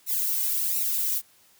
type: noise with flanger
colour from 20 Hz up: violet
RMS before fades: -26 dBFS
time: 0.06-1.22 s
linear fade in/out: 50 ms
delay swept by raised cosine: 0.61 to 2.21 ms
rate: 1.4 Hz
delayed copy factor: -0.85
effects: white hiss -59 dBFS RMS until 1.59 s + high-pass 60 Hz 12 dB/octave